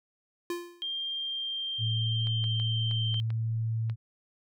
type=tone with exponential decay; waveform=square; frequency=347.5 Hz; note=F4; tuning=9 cents flat; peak=-29 dBFS; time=0.5-0.92 s; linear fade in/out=2 ms; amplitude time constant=90 ms
type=tone with pitch glide; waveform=sine; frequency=3191 to 3134 Hz; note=G7 to G7; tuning=+30 to -1 cents; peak=-31 dBFS; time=0.82-3.2 s; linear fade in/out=0 ms; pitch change=-31 cents; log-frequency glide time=1.1-2.85 s
type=tone; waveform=sine; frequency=112.7 Hz; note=A2; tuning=42 cents sharp; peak=-27 dBFS; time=1.78-3.96 s; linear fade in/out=50 ms
type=clicks; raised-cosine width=0.3 ms; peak=-29 dBFS; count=7; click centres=2.271 / 2.441 / 2.599 / 2.912 / 3.143 / 3.304 / 3.898 s
effects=none